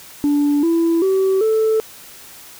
sine tone with pitch steps, 290 / 333.1 / 382.7 / 439.6 Hz, D4 / E4 / G4 / A4, -22 / +18 / -42 / -2 cents, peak -11 dBFS, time 0.24-1.8 s, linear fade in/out 0 ms, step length 390 ms, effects tanh soft clip ceiling -11 dBFS + white hiss -40 dBFS RMS until 2.59 s

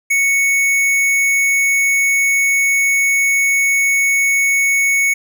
sine tone with hard clipping, 2217 Hz, C#7, in tune, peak -13 dBFS, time 0.1-5.14 s, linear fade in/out 10 ms, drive 16 dB, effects none

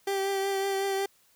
30% pulse tone with vibrato, 391.4 Hz, G4, 3 cents flat, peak -24 dBFS, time 0.07-1.06 s, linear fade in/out 5 ms, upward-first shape triangle, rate 5.4 Hz, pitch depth 24 cents each way, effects white hiss -64 dBFS RMS until 1.35 s

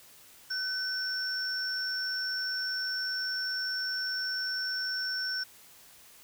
sine tone pair together, 1516 / 5445 Hz, F#6 / F8, +42 / -45 cents, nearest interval octave + minor seventh, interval 2213 cents, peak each -34 / -32 dBFS, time 0.5-5.44 s, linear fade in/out 10 ms, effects white hiss -55 dBFS RMS until 6.23 s

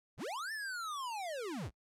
square linear two-way sweep, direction up then down, 35 to 1801 to 35 Hz, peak -39 dBFS, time 0.17-1.71 s, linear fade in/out 50 ms, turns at 0.52 s, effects noise-tail reverb RT60 0.1 s tail -24 dB re dry + low-pass 11000 Hz 12 dB/octave

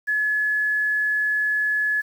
sine tone with quantisation, 1705 Hz, G#6, 45 cents sharp, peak -19 dBFS, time 0.07-2.02 s, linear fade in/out 20 ms, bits 8, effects none

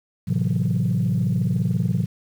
sine chord, F# half-diminished seventh, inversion first, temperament equal, 110 / 130.81 / 164.81 / 185 Hz, A2 / C3 / E3 / F#3, 0 / 0 / 0 / 0 cents, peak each -23 dBFS, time 0.27-2.06 s, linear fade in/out 20 ms, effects tanh soft clip ceiling -13 dBFS + 8-bit

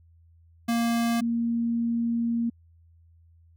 square / sine tone pair in turn, 233.1 / 233.1 Hz, A#3 / A#3, 0 / 0 cents, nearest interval unison, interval 0 cents, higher neither, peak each -23 dBFS, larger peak neither, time 0.68-1.21 / 1.21-2.5 s, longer second, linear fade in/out 10 ms, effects added 83 Hz sine -54 dBFS peak until 3.56 s

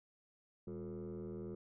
sine tone with frequency modulation, 277.7 Hz, C#4, 3 cents sharp, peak -40 dBFS, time 0.67-1.55 s, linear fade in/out 5 ms, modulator 81.3 Hz, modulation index 2.1, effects tanh soft clip ceiling -41 dBFS

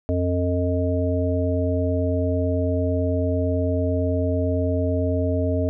harmonic tone, 89.1 Hz, F2, 35 cents sharp, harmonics 1 / 3 / 5 / 7, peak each -22 / -25 / -28 / -26 dBFS, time 0.09-5.69 s, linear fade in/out 0 ms, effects none

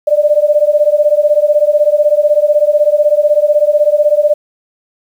sine beating tone pair, 587 / 603 Hz, D5 / D5, -1 / +46 cents, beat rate 16 Hz, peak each -10 dBFS, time 0.07-4.34 s, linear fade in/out 10 ms, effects 7-bit

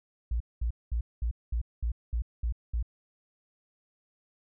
sine tone bursts, 57.9 Hz, A#1, 11 cents flat, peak -26 dBFS, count 9, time 0.31-2.827 s, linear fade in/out 5 ms, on 93 ms, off 210 ms, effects none

